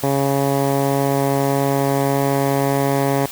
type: tone with low-pass filter sweep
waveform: 10% pulse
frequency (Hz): 138.59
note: C#3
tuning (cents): 0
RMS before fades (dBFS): -18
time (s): 0.03-3.26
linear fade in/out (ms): 5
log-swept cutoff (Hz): 1000 to 1500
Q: 0.89
effects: white hiss -33 dBFS RMS until 3.31 s